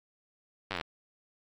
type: slowing click train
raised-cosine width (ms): 0.3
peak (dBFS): -17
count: 10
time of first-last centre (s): 0.71-0.812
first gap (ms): 10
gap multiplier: 1.03
effects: AAC 64 kbps